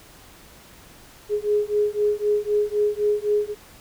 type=beating tone pair; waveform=sine; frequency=415.3 / 419.2 Hz; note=G#4 / G#4; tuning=0 / +16 cents; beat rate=3.9 Hz; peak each=-22 dBFS; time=1.29-3.55 s; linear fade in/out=50 ms; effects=pink hiss -48 dBFS RMS until 3.8 s